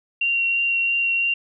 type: tone with vibrato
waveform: sine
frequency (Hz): 2755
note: F7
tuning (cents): -24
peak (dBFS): -18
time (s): 0.21-1.34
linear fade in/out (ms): 5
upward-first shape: triangle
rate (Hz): 3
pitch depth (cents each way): 12
effects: none